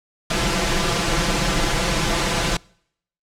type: noise with comb filter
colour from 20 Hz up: pink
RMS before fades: -20 dBFS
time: 0.3-2.57 s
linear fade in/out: 5 ms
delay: 5.9 ms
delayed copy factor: +0.9
effects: noise-tail reverb RT60 0.7 s tail -26 dB re dry + low-pass 7000 Hz 12 dB/octave